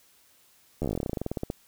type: slowing click train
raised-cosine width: 2 ms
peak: -16 dBFS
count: 22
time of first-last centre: 0.82-1.501 s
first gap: 12 ms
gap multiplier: 1.09
effects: white hiss -61 dBFS RMS until 1.67 s